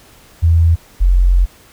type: tone pair in turn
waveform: sine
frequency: 83 / 44.74 Hz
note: E2 / F1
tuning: +12 / +43 cents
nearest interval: major seventh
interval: 1069 cents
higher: first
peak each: -7 dBFS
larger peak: neither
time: 0.42-0.76 / 1-1.46 s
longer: second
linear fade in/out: 20 ms
effects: pink hiss -45 dBFS RMS until 1.72 s